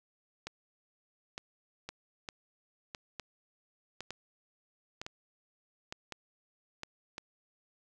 two click trains, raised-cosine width 0.2 ms, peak -22 / -23 dBFS, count 8 / 6, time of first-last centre 0.47-6.834 / 1.89-7.181 s, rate 1.1 / 0.945 Hz, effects none

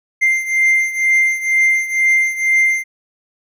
triangle beating tone pair, 2093 / 2095.1 Hz, C7 / C7, 0 / +2 cents, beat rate 2.1 Hz, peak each -12 / -16 dBFS, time 0.21-2.84 s, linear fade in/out 20 ms, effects none

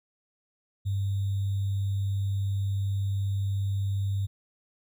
sine tone with sample-and-hold, 98.6 Hz, G2, 11 cents sharp, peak -25 dBFS, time 0.85-4.27 s, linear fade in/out 20 ms, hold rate 3675 Hz, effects none

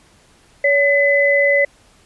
sine tone pair together, 566 / 2016 Hz, C#5 / B6, +36 / +35 cents, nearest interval octave + minor seventh, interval 2199 cents, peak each -14 dBFS, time 0.64-1.65 s, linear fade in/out 5 ms, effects pink hiss -52 dBFS RMS until 2.05 s + resampled to 24000 Hz

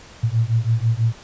sine beating tone pair, 111.2 / 117.3 Hz, A2 / A#2, +19 / +11 cents, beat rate 6.1 Hz, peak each -19 dBFS, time 0.23-1.13 s, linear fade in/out 10 ms, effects pink hiss -43 dBFS RMS until 1.23 s + resampled to 16000 Hz

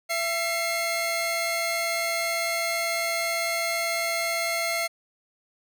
sawtooth tone pair together, 673 / 2137 Hz, E5 / C7, +36 / +36 cents, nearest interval octave + minor sixth, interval 2000 cents, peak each -24 dBFS, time 0.09-4.88 s, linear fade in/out 20 ms, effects none

